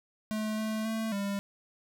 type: tone with pitch steps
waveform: square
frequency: 215.8 / 217.9 / 222.2 / 199.8 Hz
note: A3 / A3 / A3 / G3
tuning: -33 / -17 / +17 / +33 cents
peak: -31 dBFS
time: 0.31-1.39 s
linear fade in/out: 0 ms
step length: 270 ms
effects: none